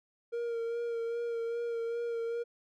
triangle tone with vibrato, 466.2 Hz, A#4, in tune, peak -30 dBFS, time 0.32-2.44 s, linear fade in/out 20 ms, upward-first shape sine, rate 2.5 Hz, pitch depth 24 cents each way, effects none

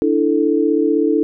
sine chord, D suspended second, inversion none, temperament equal, 293.7 / 329.6 / 440 Hz, D4 / E4 / A4, 0 / 0 / 0 cents, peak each -17 dBFS, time 0.02-1.23 s, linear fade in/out 0 ms, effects none

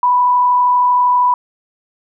sine tone with frequency modulation, 987.8 Hz, B5, in tune, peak -9 dBFS, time 0.03-1.34 s, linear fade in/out 2 ms, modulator 32.7 Hz, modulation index 0.34, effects none

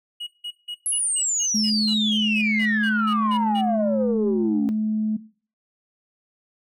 triangle tone bursts, 2900 Hz, F#7, 35 cents flat, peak -28 dBFS, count 15, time 0.2-3.615 s, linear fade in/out 10 ms, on 69 ms, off 170 ms
sine exponential sweep, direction down, 11160 to 268 Hz, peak -20 dBFS, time 0.86-4.69 s, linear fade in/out 0 ms
sine tone with pitch glide, 214.2 to 215.8 Hz, A3 to A3, -46 to -33 cents, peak -19 dBFS, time 1.54-5.17 s, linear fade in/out 10 ms, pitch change +13 cents, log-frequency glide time 2.52-2.92 s
effects noise-tail reverb RT60 0.4 s tail -18 dB re dry + tanh soft clip ceiling -13 dBFS

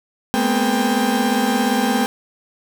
35% pulse tone cluster, 211.5 / 236.9 / 254.2 / 791 Hz, G#3 / A#3 / C4 / G5, +32 / +28 / -50 / +15 cents, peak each -20 dBFS, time 0.34-2.06 s, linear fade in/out 0 ms, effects none

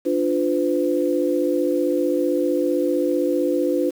sine chord, B diminished, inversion first, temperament equal with one note detuned, 293.7 / 349.2 / 506.6 Hz, D4 / F4 / B4, 0 / 0 / +44 cents, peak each -22 dBFS, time 0.05-3.91 s, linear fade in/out 20 ms, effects 7-bit

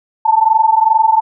sine tone pair together, 874.5 / 897 Hz, A5 / A5, -11 / +33 cents, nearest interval unison, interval 44 cents, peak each -11 dBFS, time 0.25-1.21 s, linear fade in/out 10 ms, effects none

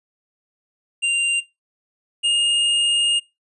square tone pair in turn, 2785 / 2837 Hz, F7 / F7, -5 / +27 cents, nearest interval unison, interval 32 cents, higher second, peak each -17 dBFS, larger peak neither, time 1.02-1.41 / 2.23-3.2 s, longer second, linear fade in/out 20 ms, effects noise-tail reverb RT60 0.2 s tail -19 dB re dry + resampled to 24000 Hz

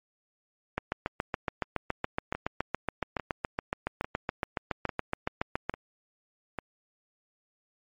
two click trains, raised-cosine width 0.5 ms, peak -13 / -18 dBFS, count 36 / 6, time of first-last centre 0.78-5.696 / 2.35-6.587 s, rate 7.12 / 1.18 Hz, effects MP3 48 kbps

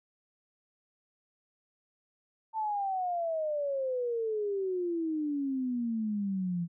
sine exponential sweep, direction down, 895 to 167.9 Hz, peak -29 dBFS, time 2.53-6.68 s, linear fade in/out 50 ms, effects none

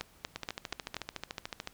two click trains, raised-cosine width 0.2 ms, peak -17 / -19 dBFS, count 5 / 19, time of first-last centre 0.01-0.967 / 0.36-1.674 s, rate 4.18 / 13.7 Hz, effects pink hiss -61 dBFS RMS until 1.73 s

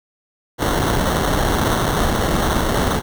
pink noise with sample-and-hold, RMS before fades -18 dBFS, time 0.58-3.02 s, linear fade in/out 50 ms, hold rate 2450 Hz, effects none

